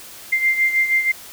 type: beating tone pair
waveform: sine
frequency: 2093 / 2099.3 Hz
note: C7 / C7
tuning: 0 / +5 cents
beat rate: 6.3 Hz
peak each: -16 / -22 dBFS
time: 0.32-1.12 s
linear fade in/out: 10 ms
effects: white hiss -39 dBFS RMS until 1.32 s